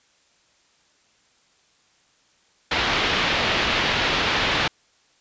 white low-pass noise, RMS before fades -22 dBFS, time 2.71-4.68 s, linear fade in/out 5 ms, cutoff 3700 Hz, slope 24 dB/octave, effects white hiss -61 dBFS RMS until 5.2 s + resampled to 16000 Hz

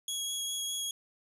20% pulse tone with vibrato, 3322 Hz, G#7, in tune, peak -27 dBFS, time 0.08-0.91 s, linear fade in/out 2 ms, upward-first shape sine, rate 4.9 Hz, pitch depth 9 cents each way, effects none

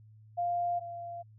sine tone pair in turn, 698.5 / 689.3 Hz, F5 / F5, 0 / -23 cents, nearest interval unison, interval 23 cents, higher first, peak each -28 / -38 dBFS, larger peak first, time 0.37-0.8 / 0.8-1.23 s, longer neither, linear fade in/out 20 ms, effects added 108 Hz sine -53 dBFS peak until 1.38 s

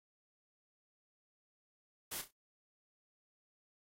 white noise with echo, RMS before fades -42 dBFS, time 2.11-2.22 s, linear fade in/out 10 ms, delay 31 ms, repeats 3, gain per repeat -10 dB, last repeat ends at 2.313 s, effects noise-tail reverb RT60 0.1 s tail -26 dB re dry + AAC 48 kbps

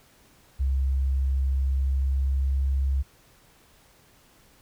sine tone with pitch glide, 66.9 to 67.6 Hz, C2 to C#2, +39 to -43 cents, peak -21 dBFS, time 0.59-3.03 s, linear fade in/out 20 ms, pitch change +18 cents, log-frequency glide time 1.54-2.61 s, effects pink hiss -58 dBFS RMS until 4.61 s

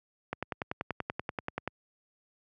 click train, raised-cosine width 0.5 ms, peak -17 dBFS, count 15, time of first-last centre 0.33-1.676 s, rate 10.4 Hz, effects high-pass 80 Hz 12 dB/octave

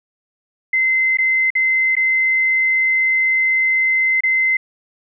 sine tone with dropouts, 2064 Hz, C7, 24 cents flat, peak -13 dBFS, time 0.73-4.57 s, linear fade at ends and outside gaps 5 ms, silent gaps 1.172-1.185 / 1.504-1.552 / 1.954-1.966 / 4.207-4.235 s, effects none

